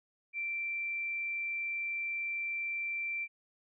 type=tone; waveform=sine; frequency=2349 Hz; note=D7; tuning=in tune; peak=-33 dBFS; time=0.33-3.28 s; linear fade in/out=50 ms; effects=none